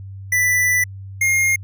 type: tone pair in turn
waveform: square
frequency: 1982 / 2132 Hz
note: B6 / C7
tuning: +6 / +32 cents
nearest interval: minor second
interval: 126 cents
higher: second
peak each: -15 dBFS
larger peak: neither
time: 0.32-0.84 / 1.21-1.56 s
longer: first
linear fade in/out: 5 ms
effects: added 97 Hz sine -31 dBFS peak until 1.63 s